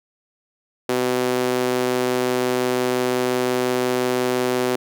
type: tone with high-pass filter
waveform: sawtooth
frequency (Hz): 125.7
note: B2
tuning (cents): +31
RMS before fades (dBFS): -21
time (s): 0.89-4.76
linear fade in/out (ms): 2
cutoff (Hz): 350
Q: 2
effects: none